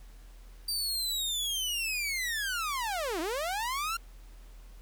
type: linear two-way sweep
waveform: sawtooth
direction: down then up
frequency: 4699 to 303 to 1399 Hz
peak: -27 dBFS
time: 0.68-3.97 s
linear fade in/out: 5 ms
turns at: 3.2 s
effects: added 41 Hz sine -47 dBFS peak until 4.81 s + pink hiss -61 dBFS RMS until 4.81 s